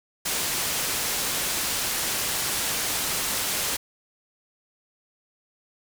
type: low-pass noise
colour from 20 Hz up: white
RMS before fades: -27 dBFS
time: 0.25-3.77 s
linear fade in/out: 10 ms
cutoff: 12000 Hz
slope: 12 dB/octave
effects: none